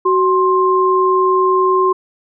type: tone pair together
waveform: sine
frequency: 374.1 / 1055 Hz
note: F#4 / C6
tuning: +19 / +14 cents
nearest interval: octave + tritone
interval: 1795 cents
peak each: -13 dBFS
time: 0.05-1.93 s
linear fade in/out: 10 ms
effects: none